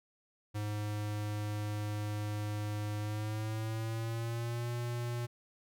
square tone with pitch glide, 104.9 to 119.8 Hz, G#2 to A#2, +18 to +48 cents, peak -35 dBFS, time 0.54-5.27 s, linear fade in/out 20 ms, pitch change +230 cents, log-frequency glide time 2.99-4.71 s, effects none

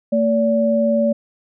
sine tone pair together, 226 / 575 Hz, A3 / D5, +47 / -37 cents, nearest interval octave + major third, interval 1616 cents, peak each -17 / -16 dBFS, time 0.12-1.13 s, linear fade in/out 10 ms, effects none

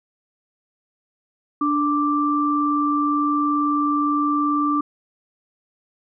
sine tone pair together, 293.7 / 1174.7 Hz, D4 / D6, 0 / 0 cents, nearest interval 2 octaves, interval 2400 cents, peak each -20 dBFS, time 1.61-4.81 s, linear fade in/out 5 ms, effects none

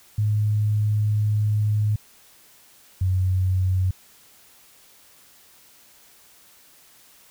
sine tone pair in turn, 105.7 / 92.94 Hz, G#2 / F#2, +31 / +8 cents, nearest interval major second, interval 223 cents, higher first, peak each -18 dBFS, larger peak neither, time 0.18-1.96 / 3.01-3.91 s, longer first, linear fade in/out 5 ms, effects white hiss -53 dBFS RMS until 7.3 s

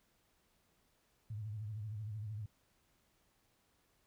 sine tone with vibrato, 106.7 Hz, G#2, 47 cents sharp, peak -40 dBFS, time 1.3-2.46 s, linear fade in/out 5 ms, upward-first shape sine, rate 13 Hz, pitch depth 92 cents each way, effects pink hiss -75 dBFS RMS until 4.06 s

